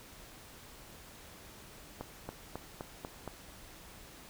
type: accelerating click train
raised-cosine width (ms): 1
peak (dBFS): -25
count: 6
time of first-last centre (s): 2.01-3.277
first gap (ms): 280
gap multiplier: 0.95
effects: pink hiss -53 dBFS RMS until 4.29 s